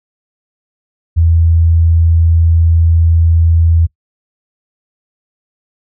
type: tone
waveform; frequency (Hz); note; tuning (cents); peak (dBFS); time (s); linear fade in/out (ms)
sine; 82.8; E2; +8; -6; 1.16-3.87; 20
effects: noise-tail reverb RT60 0.1 s tail -21 dB re dry